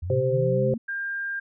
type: linear sweep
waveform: sine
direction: up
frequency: 80.5 to 233.1 Hz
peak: -28 dBFS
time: 0.02-0.78 s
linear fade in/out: 10 ms
type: harmonic tone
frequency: 130.1 Hz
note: C3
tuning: 9 cents flat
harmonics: 1 / 3 / 4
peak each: -24 / -27 / -23 dBFS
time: 0.1-0.74 s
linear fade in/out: 2 ms
type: tone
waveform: sine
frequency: 1600 Hz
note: G6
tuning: 35 cents sharp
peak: -27 dBFS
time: 0.88-1.4 s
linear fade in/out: 10 ms
effects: none